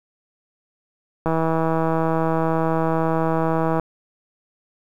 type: click train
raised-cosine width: 1 ms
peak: -8 dBFS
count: 412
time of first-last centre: 1.26-3.797 s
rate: 162 Hz
effects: 8-bit